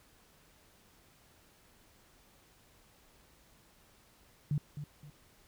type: tone with echo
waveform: sine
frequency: 146.83 Hz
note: D3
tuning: in tune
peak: -28 dBFS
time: 4.51-4.58 s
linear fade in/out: 2 ms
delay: 260 ms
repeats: 2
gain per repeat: -10 dB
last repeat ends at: 5.1 s
effects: pink hiss -64 dBFS RMS until 5.47 s